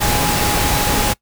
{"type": "tone in noise", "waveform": "sine", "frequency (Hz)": 830.6, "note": "G#5", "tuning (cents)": 0, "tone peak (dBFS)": -22, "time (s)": [0, 1.14], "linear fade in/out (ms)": 20, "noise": "pink", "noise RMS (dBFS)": -17, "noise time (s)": [0, 1.14], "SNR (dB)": -8, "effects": ["noise-tail reverb RT60 0.1 s tail -22 dB re dry"]}